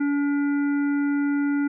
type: harmonic tone with a mistuned harmonic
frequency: 285.7 Hz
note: D4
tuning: 48 cents flat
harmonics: 1 / 3 / 5 / 7 / 8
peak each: -20 / -40 / -34 / -41 / -50 dBFS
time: 0-1.68 s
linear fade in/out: 10 ms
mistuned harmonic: 8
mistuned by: +49 cents
effects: none